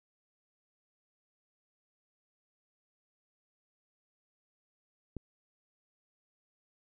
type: click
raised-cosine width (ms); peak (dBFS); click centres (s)
3; -26; 5.167
effects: none